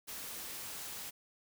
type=noise; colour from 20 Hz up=white; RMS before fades=-44 dBFS; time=0.07-1.11 s; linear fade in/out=20 ms; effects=none